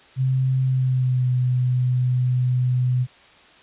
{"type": "tone with pitch glide", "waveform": "sine", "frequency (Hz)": [130.81, 125.84], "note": ["C3", "B2"], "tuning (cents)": [0, 33], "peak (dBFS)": -17, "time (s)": [0.16, 3.07], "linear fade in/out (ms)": 50, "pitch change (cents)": -67, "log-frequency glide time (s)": [0.63, 1.31], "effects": ["white hiss -50 dBFS RMS until 3.62 s", "resampled to 8000 Hz"]}